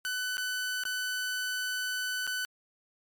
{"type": "tone with dropouts", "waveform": "sawtooth", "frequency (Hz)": 1500, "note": "F#6", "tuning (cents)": 23, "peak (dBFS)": -27, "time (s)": [0.05, 2.45], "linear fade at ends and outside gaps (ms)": 0, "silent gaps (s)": [[0.37, 0.38], [0.836, 0.853], [2.268, 2.275]], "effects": ["MP3 96 kbps"]}